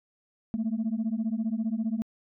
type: beating tone pair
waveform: sine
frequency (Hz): 215.2 / 230.2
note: A3 / A#3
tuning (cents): -38 / -22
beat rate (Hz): 15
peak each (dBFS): -28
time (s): 0.54-2.02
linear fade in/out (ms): 0
effects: tanh soft clip ceiling -22 dBFS